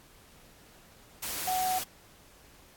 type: tone in noise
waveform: sine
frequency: 743 Hz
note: F#5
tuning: 7 cents sharp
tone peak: -27 dBFS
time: 1.47-1.79 s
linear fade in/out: 10 ms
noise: white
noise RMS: -35 dBFS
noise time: 1.22-1.84 s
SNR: +5 dB
effects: pink hiss -57 dBFS RMS until 2.76 s + AAC 64 kbps